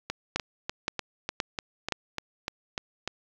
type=two click trains; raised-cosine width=0.2 ms; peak=-9 / -13 dBFS; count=4 / 11; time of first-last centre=0.36-1.922 / 0.1-3.076 s; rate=1.92 / 3.36 Hz; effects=low-pass 7000 Hz 12 dB/octave + 8-bit